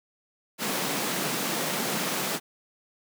pink high-pass noise, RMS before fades -29 dBFS, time 0.58-2.4 s, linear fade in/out 50 ms, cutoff 150 Hz, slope 48 dB/octave, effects none

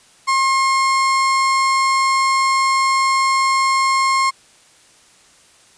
35% pulse tone, 1071 Hz, C6, 40 cents sharp, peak -12 dBFS, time 0.27-4.31 s, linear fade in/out 20 ms, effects white hiss -50 dBFS RMS until 5.77 s + resampled to 22050 Hz

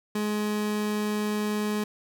30% pulse tone, 210.3 Hz, G#3, 22 cents sharp, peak -23 dBFS, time 0.15-1.84 s, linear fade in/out 5 ms, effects none

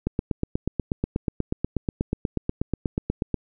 click train, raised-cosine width 3 ms, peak -10 dBFS, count 28, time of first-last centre 0.07-3.343 s, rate 8.25 Hz, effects none

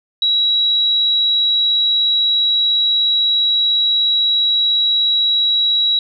sine tone, 3881 Hz, B7, 31 cents flat, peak -12 dBFS, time 0.22-5.99 s, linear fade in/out 2 ms, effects none

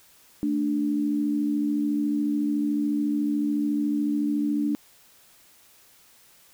sine tone pair together, 219.7 / 293.6 Hz, A3 / D4, -2 / 0 cents, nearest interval perfect fourth, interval 502 cents, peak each -28 / -23 dBFS, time 0.43-4.75 s, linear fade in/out 0 ms, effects white hiss -56 dBFS RMS until 6.53 s

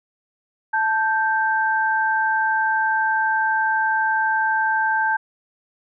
sine tone pair together, 880 / 1568 Hz, A5 / G6, 0 / 0 cents, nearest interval minor seventh, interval 1000 cents, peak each -20 dBFS, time 0.73-5.17 s, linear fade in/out 10 ms, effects none

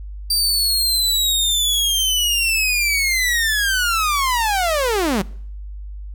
sawtooth linear sweep, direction down, 4699 to 174.5 Hz, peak -13 dBFS, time 0.3-5.22 s, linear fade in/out 5 ms, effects noise-tail reverb RT60 0.6 s tail -22 dB re dry + added 50 Hz sine -29 dBFS peak until 6.14 s

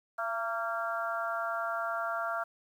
harmonic tone with a mistuned harmonic, 230 Hz, A#3, 23 cents flat, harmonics 3 / 4 / 5 / 6 / 7, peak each -35 / -42 / -39 / -34 / -44 dBFS, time 0.18-2.44 s, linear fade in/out 10 ms, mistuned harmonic 3, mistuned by -32 cents, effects 10-bit

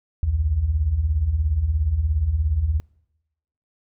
sine beating tone pair, 62.3 / 79.3 Hz, B1 / D#2, +16 / +33 cents, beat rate 17 Hz, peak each -25 / -19 dBFS, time 0.23-2.8 s, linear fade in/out 0 ms, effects noise-tail reverb RT60 0.9 s tail -26 dB re dry

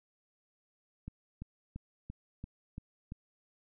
click train, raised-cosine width 5 ms, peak -29 dBFS, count 7, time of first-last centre 1.08-3.121 s, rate 2.94 Hz, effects none

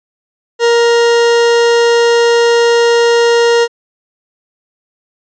40% pulse tone, 469.3 Hz, A#4, 12 cents sharp, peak -6 dBFS, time 0.59-3.68 s, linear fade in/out 50 ms, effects resampled to 16000 Hz

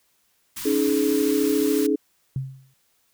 white band-stop noise, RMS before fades -33 dBFS, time 0.56-1.87 s, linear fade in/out 10 ms, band 360 to 890 Hz, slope 96 dB/octave
sine chord, C# suspended second, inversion none, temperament equal with one note detuned, 277.2 / 311.1 / 423.5 Hz, C#4 / D#4 / G#4, 0 / 0 / +34 cents, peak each -23 / -23 / -22 dBFS, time 0.65-1.96 s, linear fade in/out 10 ms
sine tone with exponential decay, 133.3 Hz, C3, 33 cents sharp, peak -21 dBFS, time 2.36-2.74 s, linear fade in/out 2 ms, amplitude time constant 82 ms
effects white hiss -66 dBFS RMS until 3.13 s

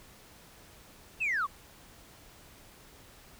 sine linear sweep, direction down, 2733 to 1037 Hz, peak -26 dBFS, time 1.2-1.47 s, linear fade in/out 20 ms, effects tanh soft clip ceiling -24 dBFS + pink hiss -55 dBFS RMS until 3.39 s

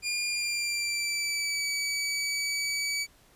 20% pulse tone with pitch glide, 2412 to 2283 Hz, D7 to D7, +46 to -50 cents, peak -23 dBFS, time 0.02-3.07 s, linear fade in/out 50 ms, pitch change -96 cents, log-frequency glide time 0.26-1.67 s, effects pink hiss -60 dBFS RMS until 3.35 s + resampled to 32000 Hz

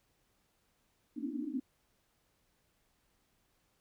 pink band-pass noise, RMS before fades -38 dBFS, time 1.16-1.6 s, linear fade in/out 10 ms, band 240 to 310 Hz, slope 96 dB/octave, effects pink hiss -75 dBFS RMS until 3.8 s

